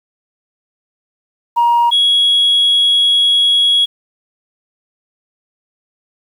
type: tone pair in turn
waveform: sine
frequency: 946 / 3330 Hz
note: A#5 / G#7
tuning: +25 / +4 cents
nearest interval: octave + minor seventh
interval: 2179 cents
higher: second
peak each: -7 dBFS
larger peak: neither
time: 1.56-1.91 / 1.91-3.86 s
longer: second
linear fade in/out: 20 ms
effects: tanh soft clip ceiling -6 dBFS + 7-bit